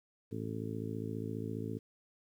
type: harmonic tone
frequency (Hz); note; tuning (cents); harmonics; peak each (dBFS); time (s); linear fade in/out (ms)
54.8; A1; -6; 2 / 3 / 4 / 5 / 6 / 7 / 8; -41 / -45 / -43 / -43 / -49 / -47 / -45; 0.31-1.79; 20
effects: 11-bit